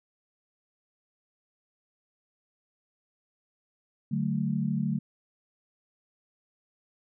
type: chord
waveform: sine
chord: D major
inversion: none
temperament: equal with one note detuned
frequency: 146.83 / 186.93 / 220 Hz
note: D3 / F#3 / A3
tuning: 0 / +18 / 0 cents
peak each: -30 dBFS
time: 4.11-4.99 s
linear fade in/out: 10 ms
effects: none